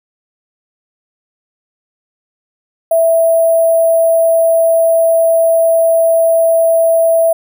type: tone with sample-and-hold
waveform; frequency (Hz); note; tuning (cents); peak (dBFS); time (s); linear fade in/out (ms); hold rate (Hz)
sine; 659.3; E5; 0; -7; 2.91-7.33; 5; 11025
effects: none